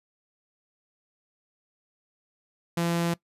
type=tone; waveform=sawtooth; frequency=170 Hz; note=F3; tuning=46 cents flat; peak=-20 dBFS; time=2.77-3.14 s; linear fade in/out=5 ms; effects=noise-tail reverb RT60 0.1 s tail -20 dB re dry + resampled to 32000 Hz